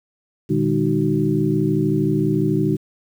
sine tone cluster, 118 / 151.5 / 203.8 / 309.7 / 375.5 Hz, A#2 / D#3 / G#3 / D#4 / F#4, +22 / -46 / -32 / -8 / +26 cents, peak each -26 / -21 / -23 / -21 / -23 dBFS, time 0.49-2.77 s, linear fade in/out 20 ms, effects 8-bit

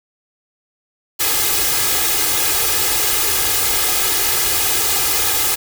white noise with comb filter, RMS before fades -17 dBFS, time 1.19-5.56 s, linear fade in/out 20 ms, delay 2.4 ms, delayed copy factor +0.9, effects none

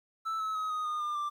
triangle tone with pitch steps, 1318.5 / 1294.4 / 1270.6 / 1247.4 / 1224.5 / 1202.1 / 1180.1 Hz, E6 / E6 / D#6 / D#6 / D#6 / D6 / D6, 0 / -32 / +36 / +4 / -28 / +40 / +8 cents, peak -29 dBFS, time 0.25-1.3 s, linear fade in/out 20 ms, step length 150 ms, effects 11-bit

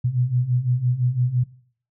sine beating tone pair, 120.9 / 126.8 Hz, B2 / B2, -36 / +46 cents, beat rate 5.9 Hz, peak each -24 / -20 dBFS, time 0.04-1.44 s, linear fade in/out 10 ms, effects noise-tail reverb RT60 0.5 s tail -18 dB re dry

